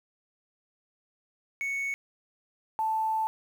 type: tone pair in turn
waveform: triangle / sine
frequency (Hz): 2217 / 879.8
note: C#7 / A5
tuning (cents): 0 / 0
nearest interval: octave + major third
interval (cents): 1600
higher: first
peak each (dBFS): -27 / -25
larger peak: second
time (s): 1.61-1.94 / 2.79-3.27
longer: second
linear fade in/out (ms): 0
effects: 9-bit